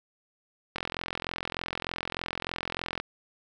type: click train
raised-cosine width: 0.3 ms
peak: -15 dBFS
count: 98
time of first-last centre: 0.76-3 s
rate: 43.3 Hz
effects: none